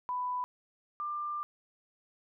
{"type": "tone pair in turn", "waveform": "sine", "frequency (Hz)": [994, 1191.5], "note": ["B5", "D6"], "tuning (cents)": [11, 25], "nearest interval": "minor third", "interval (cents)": 314, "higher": "second", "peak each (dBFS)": [-31, -33], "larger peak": "first", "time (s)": [[0.09, 0.44], [1, 1.43]], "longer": "second", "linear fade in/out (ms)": 0, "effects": []}